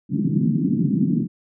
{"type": "band-pass noise", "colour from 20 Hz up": "pink", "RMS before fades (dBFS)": -20, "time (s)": [0.09, 1.28], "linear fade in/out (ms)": 50, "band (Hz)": [140, 300], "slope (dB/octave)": 48, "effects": []}